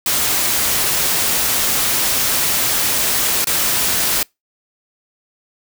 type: noise with dropouts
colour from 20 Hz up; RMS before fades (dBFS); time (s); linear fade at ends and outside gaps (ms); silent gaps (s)
white; -17; 0.06-4.23; 2; 3.445-3.47
effects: noise-tail reverb RT60 0.2 s tail -26 dB re dry